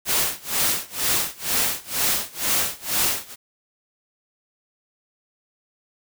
white noise with tremolo, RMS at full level -20 dBFS, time 0.05-3.36 s, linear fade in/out 50 ms, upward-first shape sine, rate 2.1 Hz, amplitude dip 95%, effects none

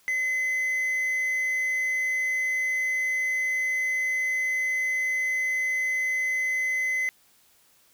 triangle tone with quantisation, 2038 Hz, C7, 46 cents flat, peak -22 dBFS, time 0.08-7.09 s, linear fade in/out 0 ms, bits 8, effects white hiss -61 dBFS RMS until 7.93 s

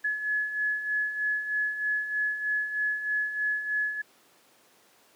sine beating tone pair, 1700 / 1703.2 Hz, G#6 / G#6, +40 / +43 cents, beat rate 3.2 Hz, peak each -34 / -27 dBFS, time 0.04-4.02 s, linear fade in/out 10 ms, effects pink hiss -60 dBFS RMS until 5.15 s + high-pass 300 Hz 12 dB/octave

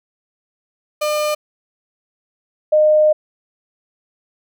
35% pulse / sine tone pair in turn, 602 / 612.2 Hz, D5 / D#5, +43 / -28 cents, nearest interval unison, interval 29 cents, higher second, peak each -15 / -9 dBFS, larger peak second, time 1.01-1.35 / 2.72-3.13 s, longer second, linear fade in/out 10 ms, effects none

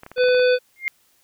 clicks, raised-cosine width 0.5 ms, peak -23 dBFS, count 8, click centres 0.034 / 0.064 / 0.116 / 0.181 / 0.239 / 0.286 / 0.347 / 0.395 s
harmonic tone, 500 Hz, B4, 21 cents sharp, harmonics 1 / 3 / 5 / 7 / 9, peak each -14 / -24 / -28 / -31 / -33 dBFS, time 0.16-0.59 s, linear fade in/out 50 ms
sine tone with exponential growth, 2119 Hz, C7, 21 cents sharp, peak -16 dBFS, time 0.76-0.88 s, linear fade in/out 0 ms, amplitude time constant 25 ms
effects white hiss -61 dBFS RMS until 1.23 s

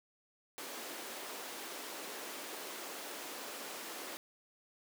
pink high-pass noise, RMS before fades -45 dBFS, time 0.58-4.17 s, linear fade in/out 0 ms, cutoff 290 Hz, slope 24 dB/octave, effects none

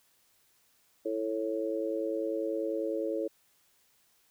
harmonic tone, 110.1 Hz, A2, 2 cents sharp, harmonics 3 / 4 / 5, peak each -34 / -34 / -34 dBFS, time 1.05-3.28 s, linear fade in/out 10 ms, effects white hiss -68 dBFS RMS until 4.3 s

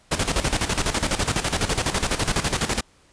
pink noise with tremolo, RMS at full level -21 dBFS, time 0.11-2.81 s, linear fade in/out 10 ms, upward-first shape square, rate 12 Hz, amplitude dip 70%, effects pink hiss -57 dBFS RMS until 3.12 s + resampled to 22050 Hz

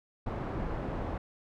pink low-pass noise, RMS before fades -35 dBFS, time 0.26-1.18 s, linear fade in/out 5 ms, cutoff 1000 Hz, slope 12 dB/octave, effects none

